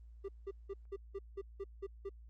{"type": "tone bursts", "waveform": "triangle", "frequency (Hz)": 393.7, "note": "G4", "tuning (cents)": 8, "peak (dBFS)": -37, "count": 9, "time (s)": [0.24, 2.094], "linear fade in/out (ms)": 10, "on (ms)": 46, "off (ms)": 180, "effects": ["added 57 Hz sine -52 dBFS peak until 2.29 s", "Opus 24 kbps"]}